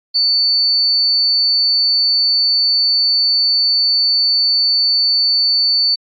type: tone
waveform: sine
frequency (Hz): 4500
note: C#8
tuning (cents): +25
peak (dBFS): -11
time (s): 0.14-5.96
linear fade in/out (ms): 20
effects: AAC 64 kbps